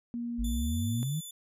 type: tone with pitch glide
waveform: sine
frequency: 237.1 to 234.1 Hz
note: A#3 to A#3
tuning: +30 to +8 cents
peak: -32 dBFS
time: 0.14-1.03 s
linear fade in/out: 0 ms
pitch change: -22 cents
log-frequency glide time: 0.34-0.54 s
type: exponential sweep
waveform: sine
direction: up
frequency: 49 to 164.9 Hz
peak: -29 dBFS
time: 0.38-1.21 s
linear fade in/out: 20 ms
type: tone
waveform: 10% pulse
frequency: 3499 Hz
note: A7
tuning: 10 cents flat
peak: -33 dBFS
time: 0.44-1.31 s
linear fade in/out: 5 ms
effects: resampled to 32000 Hz